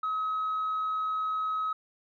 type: tone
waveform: sine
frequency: 1276 Hz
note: D#6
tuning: 43 cents sharp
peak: -26 dBFS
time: 0.03-1.73 s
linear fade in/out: 5 ms
effects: tanh soft clip ceiling -25 dBFS